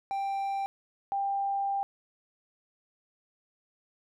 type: tone pair in turn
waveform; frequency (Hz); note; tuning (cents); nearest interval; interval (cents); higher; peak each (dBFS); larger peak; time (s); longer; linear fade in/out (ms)
triangle / sine; 787 / 792.9; G5 / G5; +7 / +20; unison; 13; second; -27; neither; 0.11-0.66 / 1.12-1.83; second; 0
effects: none